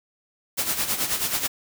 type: noise with tremolo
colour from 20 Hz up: white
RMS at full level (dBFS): -23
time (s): 0.57-1.48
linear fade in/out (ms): 20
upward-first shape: sine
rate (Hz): 9.3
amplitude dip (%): 65
effects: none